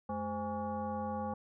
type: tone with frequency modulation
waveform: sine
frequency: 519 Hz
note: C5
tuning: 14 cents flat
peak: -34 dBFS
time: 0.09-1.34 s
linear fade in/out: 5 ms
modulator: 305 Hz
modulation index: 1.6
effects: none